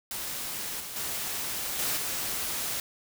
white noise with level steps, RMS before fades -35 / -39 / -33 / -29 / -32 dBFS, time 0.11-2.8 s, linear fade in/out 2 ms, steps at 0.8 / 0.96 / 1.79 / 1.97 s, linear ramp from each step 2 ms, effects none

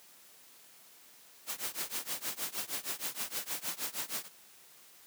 white noise with tremolo, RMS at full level -34 dBFS, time 1.46-4.29 s, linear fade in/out 50 ms, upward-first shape triangle, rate 6.4 Hz, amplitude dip 100%, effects white hiss -58 dBFS RMS until 5.06 s + high-pass 150 Hz 12 dB/octave

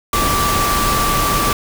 sine tone in noise, 1164 Hz, D6, 16 cents flat, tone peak -17 dBFS, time 0.13-1.53 s, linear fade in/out 2 ms, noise pink, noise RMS -18 dBFS, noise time 0.13-1.53 s, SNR -2 dB, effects none

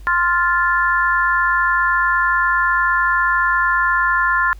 harmonic tone, 349.2 Hz, F4, in tune, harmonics 3 / 4 / 5, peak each -18 / -18 / -18 dBFS, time 0.07-4.53 s, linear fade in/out 0 ms, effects added 50 Hz sine -34 dBFS peak until 4.59 s + pink hiss -53 dBFS RMS until 4.59 s

